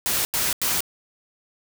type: noise bursts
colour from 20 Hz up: white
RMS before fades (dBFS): -23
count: 3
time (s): 0.06-0.806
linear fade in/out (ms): 0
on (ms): 190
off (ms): 88
effects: none